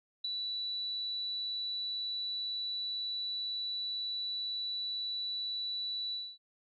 sine tone with ADSR envelope, 3951 Hz, B7, in tune, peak -30 dBFS, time 0.24-6.38 s, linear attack 8 ms, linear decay 9 ms, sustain -4 dB, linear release 250 ms, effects none

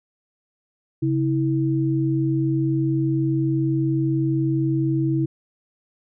sine tone pair together, 136.1 / 324.1 Hz, C#3 / E4, -31 / -29 cents, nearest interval octave + minor third, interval 1502 cents, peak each -21 dBFS, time 1.02-5.26 s, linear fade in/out 10 ms, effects none

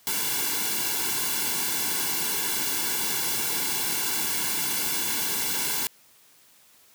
white noise with comb filter, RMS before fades -27 dBFS, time 0.07-5.87 s, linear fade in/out 0 ms, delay 1.6 ms, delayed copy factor -0.9, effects white hiss -57 dBFS RMS until 6.94 s + high-pass 80 Hz 12 dB/octave

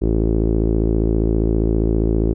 sawtooth tone with low-pass filter, 55 Hz, A1, in tune, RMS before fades -17 dBFS, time 0.01-2.34 s, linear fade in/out 20 ms, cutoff 370 Hz, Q 3.9, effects none

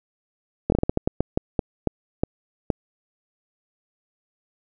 slowing click train, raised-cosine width 2 ms, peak -6 dBFS, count 14, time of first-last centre 0.7-2.702 s, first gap 22 ms, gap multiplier 1.29, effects none

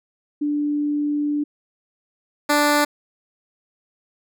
sine / 10% pulse tone pair in turn, 293.7 / 293.7 Hz, D4 / D4, 0 / 0 cents, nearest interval unison, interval 0 cents, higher neither, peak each -19 / -7 dBFS, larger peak second, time 0.41-1.44 / 2.49-2.85 s, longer first, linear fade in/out 10 ms, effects none

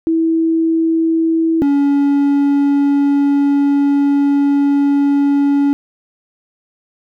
sine / triangle tone pair in turn, 326.1 / 282.7 Hz, E4 / C#4, -19 / +34 cents, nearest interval major second, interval 247 cents, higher first, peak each -11 / -8 dBFS, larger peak second, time 0.07-1.62 / 1.62-5.73 s, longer second, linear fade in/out 0 ms, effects none

